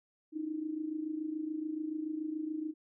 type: tone with amplitude modulation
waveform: sine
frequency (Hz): 311.1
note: D#4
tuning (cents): 0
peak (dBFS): -31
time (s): 0.32-2.74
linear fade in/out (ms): 50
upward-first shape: sine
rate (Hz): 27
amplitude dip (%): 70
effects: none